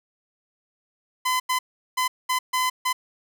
sawtooth tone bursts at uneven times, 1017 Hz, C6, 50 cents flat, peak -17 dBFS, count 6, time 1.25-1.4 / 1.49-1.59 / 1.97-2.08 / 2.29-2.39 / 2.53-2.7 / 2.85-2.93 s, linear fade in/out 10 ms, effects none

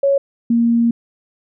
sine tone pair in turn, 555 / 233.5 Hz, C#5 / A#3, +2 / +3 cents, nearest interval octave + minor third, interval 1499 cents, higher first, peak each -11 dBFS, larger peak neither, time 0.03-0.18 / 0.5-0.91 s, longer second, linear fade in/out 5 ms, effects none

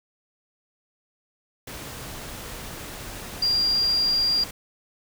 sine tone in noise, 4779 Hz, D8, 29 cents sharp, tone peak -19 dBFS, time 3.42-4.44 s, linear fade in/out 5 ms, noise pink, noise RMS -37 dBFS, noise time 1.67-4.51 s, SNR +15 dB, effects none

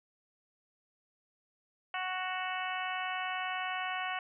harmonic tone with a mistuned harmonic, 370 Hz, F#4, in tune, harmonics 2 / 3 / 4 / 5 / 6 / 7 / 8, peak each -38 / -40 / -41 / -42 / -43 / -43 / -44 dBFS, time 1.94-4.19 s, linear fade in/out 2 ms, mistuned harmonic 7, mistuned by +27 cents, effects none

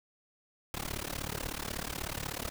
pink noise with amplitude modulation, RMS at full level -34 dBFS, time 0.74-2.5 s, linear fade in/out 0 ms, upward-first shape sine, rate 36.3 Hz, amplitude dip 95%, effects none

